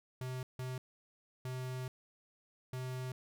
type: tone bursts at uneven times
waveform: square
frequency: 128.2 Hz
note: C3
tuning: 35 cents flat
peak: -39 dBFS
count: 4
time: 0.21-0.43 / 0.59-0.78 / 1.45-1.88 / 2.73-3.12 s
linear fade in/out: 2 ms
effects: none